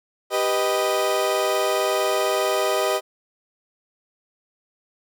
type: chord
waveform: 30% pulse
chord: G augmented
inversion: none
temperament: equal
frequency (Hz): 392 / 493.9 / 622.3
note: G4 / B4 / D#5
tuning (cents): 0 / 0 / 0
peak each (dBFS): -22 / -23 / -20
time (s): 0.3-3.01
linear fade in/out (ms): 50
effects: none